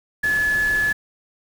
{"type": "tone in noise", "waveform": "sine", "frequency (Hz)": 1714, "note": "A6", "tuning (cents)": -46, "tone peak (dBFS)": -17, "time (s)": [0.23, 0.93], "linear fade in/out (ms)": 10, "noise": "pink", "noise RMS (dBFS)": -33, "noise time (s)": [0.23, 0.93], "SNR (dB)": 13, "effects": []}